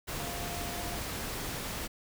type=tone in noise; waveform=sine; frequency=698.5 Hz; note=F5; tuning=in tune; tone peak=-42 dBFS; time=0.19-0.99 s; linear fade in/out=20 ms; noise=pink; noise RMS=-37 dBFS; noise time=0.07-1.88 s; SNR=-8 dB; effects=none